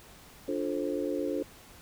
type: chord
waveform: sine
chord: D minor seventh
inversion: none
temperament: just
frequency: 293.7 / 352.4 / 440.5 / 528.6 Hz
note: D4 / F4 / A4 / C5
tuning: 0 / +16 / +2 / +18 cents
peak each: -33 / -35 / -35 / -35 dBFS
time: 0.48-1.43 s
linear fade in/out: 5 ms
effects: pink hiss -53 dBFS RMS until 1.81 s